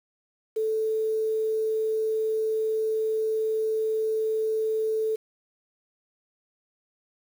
sine tone with quantisation, 438.8 Hz, A4, 5 cents flat, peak -23 dBFS, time 0.56-5.16 s, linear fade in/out 10 ms, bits 8, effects none

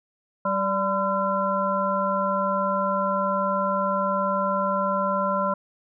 harmonic tone with a mistuned harmonic, 194.2 Hz, G3, 16 cents flat, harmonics 1 / 3 / 5 / 7, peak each -29 / -26 / -25 / -28 dBFS, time 0.45-5.54 s, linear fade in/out 5 ms, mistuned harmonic 5, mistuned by +79 cents, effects none

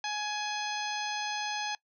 harmonic tone with a mistuned harmonic, 838 Hz, G#5, 15 cents sharp, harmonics 1 / 2 / 3 / 4 / 5 / 6 / 7, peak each -35 / -38 / -40 / -41 / -42 / -43 / -43 dBFS, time 0.04-1.75 s, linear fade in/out 2 ms, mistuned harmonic 7, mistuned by +91 cents, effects noise-tail reverb RT60 0.1 s tail -22 dB re dry

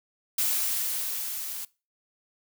blue noise with level ramp, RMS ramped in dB -25 to -36 dBFS, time 0.38-1.65 s, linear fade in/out 5 ms, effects noise-tail reverb RT60 0.3 s tail -22 dB re dry

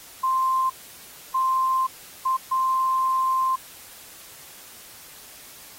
sine tone bursts at uneven times, 1046.5 Hz, C6, in tune, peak -19 dBFS, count 4, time 0.23-0.7 / 1.34-1.87 / 2.25-2.37 / 2.51-3.56 s, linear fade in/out 10 ms, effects white hiss -45 dBFS RMS until 5.78 s + AAC 48 kbps

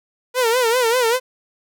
sawtooth tone with vibrato, 479.6 Hz, A#4, 49 cents sharp, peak -11 dBFS, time 0.34-1.2 s, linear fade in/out 50 ms, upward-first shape sine, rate 5.1 Hz, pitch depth 120 cents each way, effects none

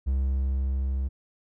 triangle tone with level ramp, 66.6 Hz, C2, 31 cents sharp, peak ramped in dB -20 to -23 dBFS, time 0.06-1.09 s, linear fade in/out 20 ms, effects none

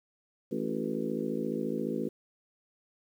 harmonic tone with a mistuned harmonic, 54.4 Hz, A1, 19 cents flat, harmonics 3 / 4 / 5 / 6 / 7 / 8 / 9, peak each -41 / -35 / -36 / -40 / -37 / -39 / -39 dBFS, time 0.51-2.09 s, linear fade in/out 10 ms, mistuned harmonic 7, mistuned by -54 cents, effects 10-bit

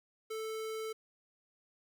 square tone, 440 Hz, A4, in tune, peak -38 dBFS, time 0.3-0.93 s, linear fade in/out 10 ms, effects 11-bit

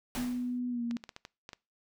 pink noise with exponential decay, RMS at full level -36 dBFS, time 0.15-0.59 s, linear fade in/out 0 ms, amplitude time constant 94 ms
sine tone with pitch glide, 246.9 to 235.6 Hz, B3 to A#3, 0 to +19 cents, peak -31 dBFS, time 0.17-0.97 s, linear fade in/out 5 ms, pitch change -81 cents, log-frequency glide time 0.69-0.83 s
clicks, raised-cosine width 0.2 ms, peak -26 dBFS, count 8, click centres 0.911 / 0.969 / 1.039 / 1.092 / 1.164 / 1.251 / 1.491 / 1.532 s
effects noise-tail reverb RT60 0.3 s tail -24 dB re dry

